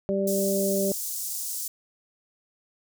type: harmonic tone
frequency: 196 Hz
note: G3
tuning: in tune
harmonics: 1 / 2 / 3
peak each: -27 / -27 / -27 dBFS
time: 0.09-0.92 s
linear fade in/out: 0 ms
type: high-pass noise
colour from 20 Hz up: pink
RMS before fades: -32 dBFS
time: 0.27-1.68 s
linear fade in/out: 5 ms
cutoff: 6200 Hz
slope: 24 dB/octave
effects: none